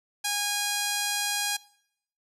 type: tone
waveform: 5% pulse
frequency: 820 Hz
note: G#5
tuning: 22 cents flat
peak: -14 dBFS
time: 0.24-1.57 s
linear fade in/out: 10 ms
effects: noise-tail reverb RT60 0.7 s tail -22 dB re dry + resampled to 32000 Hz